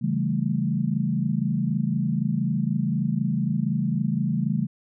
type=chord; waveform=sine; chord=A dominant seventh; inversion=first; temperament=equal; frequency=138.59 / 164.81 / 196 / 220 Hz; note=C#3 / E3 / G3 / A3; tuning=0 / 0 / 0 / 0 cents; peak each=-27 dBFS; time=0.01-4.67 s; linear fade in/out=20 ms; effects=none